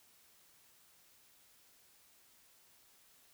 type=silence; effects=white hiss -66 dBFS RMS until 3.33 s